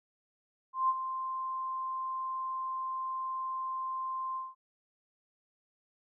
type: tone with ADSR envelope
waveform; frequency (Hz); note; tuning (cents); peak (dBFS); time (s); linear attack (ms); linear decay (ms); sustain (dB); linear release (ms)
sine; 1046.5; C6; 0; -23; 0.73-4.55; 160; 41; -10; 190
effects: none